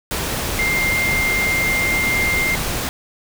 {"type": "tone in noise", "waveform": "sine", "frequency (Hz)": 2100, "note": "C7", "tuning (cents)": 6, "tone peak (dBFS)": -17, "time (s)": [0.59, 2.55], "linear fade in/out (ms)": 0, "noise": "pink", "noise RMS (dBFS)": -23, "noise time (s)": [0.11, 2.89], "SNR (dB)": 3, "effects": []}